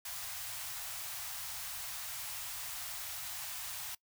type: band-stop noise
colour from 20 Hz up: white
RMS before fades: -42 dBFS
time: 0.05-3.95 s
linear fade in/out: 5 ms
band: 140 to 640 Hz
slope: 48 dB/octave
effects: noise-tail reverb RT60 0.1 s tail -22 dB re dry